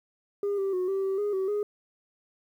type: tone with pitch steps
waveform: sine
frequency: 404.6 / 389.9 / 365.8 / 388.2 / 386 / 412.6 / 381.3 / 414.6 Hz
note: G#4 / G4 / F#4 / G4 / G4 / G#4 / G4 / G#4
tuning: -45 / -9 / -20 / -17 / -27 / -11 / -48 / -3 cents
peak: -23 dBFS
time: 0.43-1.63 s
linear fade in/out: 2 ms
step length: 150 ms
effects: tanh soft clip ceiling -24 dBFS + 10-bit